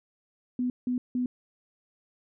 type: tone bursts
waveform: sine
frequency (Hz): 248.8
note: B3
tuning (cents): +13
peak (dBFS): -25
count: 3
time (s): 0.59-1.26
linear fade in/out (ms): 2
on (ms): 110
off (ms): 170
effects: none